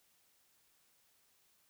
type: silence
effects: white hiss -72 dBFS RMS until 1.69 s